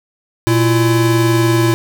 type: tone pair together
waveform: square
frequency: 118.79 / 336 Hz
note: A#2 / E4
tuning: +33 / +33 cents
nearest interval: octave + tritone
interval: 1800 cents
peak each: -14 dBFS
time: 0.47-1.74 s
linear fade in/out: 0 ms
effects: none